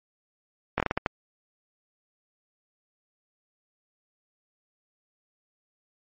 slowing click train, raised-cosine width 0.5 ms, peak -9 dBFS, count 7, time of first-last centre 0.78-1.062 s, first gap 20 ms, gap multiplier 1.34, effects MP3 32 kbps

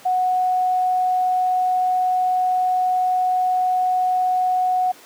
sine tone, 736 Hz, F#5, 9 cents flat, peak -16 dBFS, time 0.05-4.92 s, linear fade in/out 10 ms, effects pink hiss -45 dBFS RMS until 5.05 s + high-pass 300 Hz 12 dB/octave

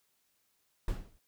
brown noise with exponential decay, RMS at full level -29 dBFS, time 0.88-1.19 s, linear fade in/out 2 ms, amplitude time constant 67 ms, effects white hiss -75 dBFS RMS until 1.27 s

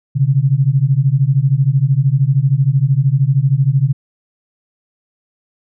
sine beating tone pair, 129.8 / 142.8 Hz, C3 / D3, -13 / -48 cents, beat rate 13 Hz, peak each -13 dBFS, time 0.15-3.93 s, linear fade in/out 20 ms, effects none

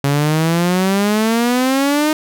sawtooth exponential sweep, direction up, 138.59 to 311.1 Hz, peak -9 dBFS, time 0.04-2.13 s, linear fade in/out 2 ms, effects none

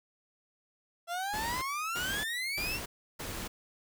30% pulse exponential sweep, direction up, 670 to 2800 Hz, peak -30 dBFS, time 1.07-2.8 s, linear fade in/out 50 ms
pink noise bursts, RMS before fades -39 dBFS, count 4, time 1.33-3.48 s, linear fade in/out 10 ms, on 290 ms, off 330 ms
effects none

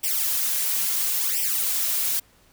blue noise with flanger, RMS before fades -24 dBFS, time 0.03-2.2 s, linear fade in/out 10 ms, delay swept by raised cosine 0.36 to 5.36 ms, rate 0.73 Hz, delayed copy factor +0.95, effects pink hiss -58 dBFS RMS until 2.52 s

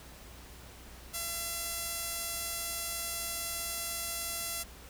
sawtooth tone with band-pass filter, 677 Hz, E5, 46 cents sharp, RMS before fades -37 dBFS, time 1.13-4.64 s, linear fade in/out 20 ms, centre 11000 Hz, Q 0.87, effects added 60 Hz sine -52 dBFS peak until 4.89 s + pink hiss -52 dBFS RMS until 4.89 s

